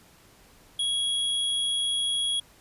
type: tone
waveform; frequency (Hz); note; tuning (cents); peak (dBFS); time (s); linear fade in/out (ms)
square; 3322; G#7; 0; -25; 0.79-2.4; 5
effects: pink hiss -56 dBFS RMS until 2.6 s + resampled to 32000 Hz